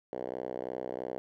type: tone with band-pass filter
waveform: 5% pulse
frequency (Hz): 63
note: B1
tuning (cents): +35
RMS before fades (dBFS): -38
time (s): 0.13-1.18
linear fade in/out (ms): 0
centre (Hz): 490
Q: 1.9
effects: none